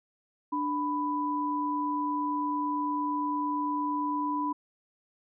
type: tone pair together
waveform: sine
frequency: 295.2 / 993 Hz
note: D4 / B5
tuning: +9 / +9 cents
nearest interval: octave + major sixth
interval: 2100 cents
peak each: -31 / -29 dBFS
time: 0.52-4.53 s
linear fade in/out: 10 ms
effects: none